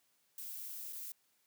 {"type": "noise with dropouts", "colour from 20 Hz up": "violet", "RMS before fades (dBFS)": -45, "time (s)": [0.38, 1.12], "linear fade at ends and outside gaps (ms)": 1, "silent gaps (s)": [0.925, 0.93], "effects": ["white hiss -75 dBFS RMS until 1.46 s", "high-pass 100 Hz 12 dB/octave"]}